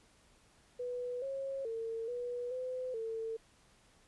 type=tone with pitch steps; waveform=sine; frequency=492.7 / 543 / 453.4 / 486.9 / 509 / 449.3 Hz; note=B4 / C#5 / A#4 / B4 / C5 / A4; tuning=-4 / -36 / -48 / -25 / -48 / +36 cents; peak=-36 dBFS; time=0.79-3.37 s; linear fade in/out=10 ms; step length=430 ms; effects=pink hiss -66 dBFS RMS until 4.07 s + resampled to 24000 Hz